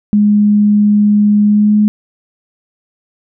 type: tone with pitch glide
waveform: sine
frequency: 207.7 to 210.4 Hz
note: G#3 to G#3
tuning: 0 to +23 cents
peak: -6 dBFS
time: 0.13-1.88 s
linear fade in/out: 0 ms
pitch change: +23 cents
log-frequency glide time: 1.45-1.76 s
effects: none